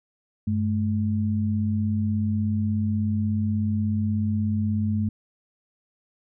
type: tone pair together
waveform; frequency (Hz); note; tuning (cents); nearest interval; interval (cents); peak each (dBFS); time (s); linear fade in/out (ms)
sine; 98.1 / 214.6; G2 / A3; +2 / -43; octave + major second; 1355; -24; 0.47-5.09; 5
effects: none